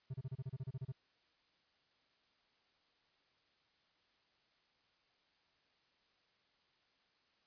triangle tone bursts, 130.81 Hz, C3, in tune, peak -37 dBFS, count 12, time 0.1-0.922 s, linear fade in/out 10 ms, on 41 ms, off 30 ms, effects white hiss -75 dBFS RMS until 7.46 s + resampled to 11025 Hz

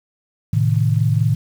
sine chord, A diminished, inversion none, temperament equal with one note detuned, 110.57 / 130.81 / 155.56 Hz, A2 / C3 / Eb3, +9 / 0 / 0 cents, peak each -16 / -20 / -19 dBFS, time 0.53-1.35 s, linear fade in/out 5 ms, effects 7-bit

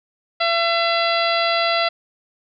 harmonic tone, 675 Hz, E5, 41 cents sharp, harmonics 1 / 2 / 3 / 4 / 5 / 6 / 7, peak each -20 / -23 / -25 / -26 / -27 / -28 / -28 dBFS, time 0.4-1.89 s, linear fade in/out 10 ms, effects none

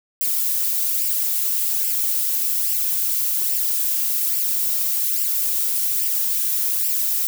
violet noise with flanger, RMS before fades -21 dBFS, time 0.21-7.27 s, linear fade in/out 0 ms, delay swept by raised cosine 0.38 to 3.08 ms, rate 1.2 Hz, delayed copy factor +0.55, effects none

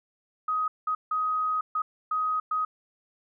sine tone bursts at uneven times, 1257 Hz, D#6, 17 cents sharp, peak -24 dBFS, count 6, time 0.48-0.68 / 0.87-0.95 / 1.11-1.61 / 1.75-1.82 / 2.11-2.4 / 2.51-2.65 s, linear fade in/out 5 ms, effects none

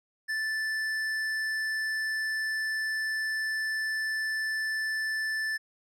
triangle tone with tanh clipping, 1757 Hz, A6, 3 cents flat, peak -30 dBFS, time 0.28-5.58 s, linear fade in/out 20 ms, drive 15 dB, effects none

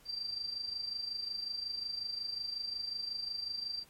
sine tone with amplitude modulation, 4699 Hz, D8, in tune, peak -33 dBFS, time 0.05-3.85 s, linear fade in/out 50 ms, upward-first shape sine, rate 25.5 Hz, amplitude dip 65%, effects pink hiss -62 dBFS RMS until 3.89 s + MP3 64 kbps

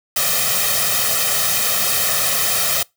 white noise with comb filter, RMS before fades -18 dBFS, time 0.16-2.83 s, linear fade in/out 5 ms, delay 1.6 ms, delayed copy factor +0.95, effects noise-tail reverb RT60 0.2 s tail -24 dB re dry + high-pass 100 Hz 12 dB/octave

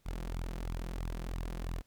sawtooth tone with flanger, 42.35 Hz, E1, 48 cents sharp, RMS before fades -38 dBFS, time 0.05-1.82 s, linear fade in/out 20 ms, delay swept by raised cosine 0.8 to 5.9 ms, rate 3 Hz, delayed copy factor +0.65, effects pink hiss -72 dBFS RMS until 1.86 s

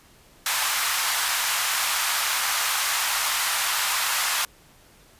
pink high-pass noise, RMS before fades -24 dBFS, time 0.46-4.45 s, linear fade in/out 2 ms, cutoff 930 Hz, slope 24 dB/octave, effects pink hiss -54 dBFS RMS until 5.19 s + resampled to 32000 Hz

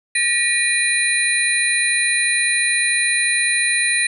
sine tone cluster, 1797 / 1931 / 2431 / 4020 / 9560 Hz, A6 / B6 / D#7 / B7 / D9, +36 / -39 / -41 / +30 / +30 cents, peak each -28 / -21 / -20 / -25 / -20 dBFS, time 0.15-4.07 s, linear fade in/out 5 ms, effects none

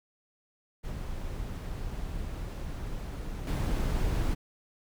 brown noise with level steps, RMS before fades -36 / -28 dBFS, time 0.83-4.35 s, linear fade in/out 20 ms, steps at 3.47 s, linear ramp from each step 2 ms, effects none

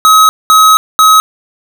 square tone bursts at uneven times, 1275 Hz, D#6, 42 cents sharp, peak -3 dBFS, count 3, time 0.05-0.29 / 0.5-0.77 / 0.99-1.2 s, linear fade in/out 0 ms, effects none

